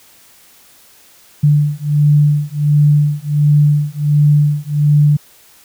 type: beating tone pair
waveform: sine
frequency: 146.83 / 148.23 Hz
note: D3 / D3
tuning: 0 / +16 cents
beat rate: 1.4 Hz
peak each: -12 dBFS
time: 1.43-5.17 s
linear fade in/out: 10 ms
effects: white hiss -46 dBFS RMS until 5.64 s